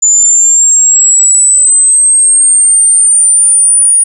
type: linear sweep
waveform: sine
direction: up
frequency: 7040 to 9600 Hz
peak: -3 dBFS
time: 0.02-4.04 s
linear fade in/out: 10 ms
effects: none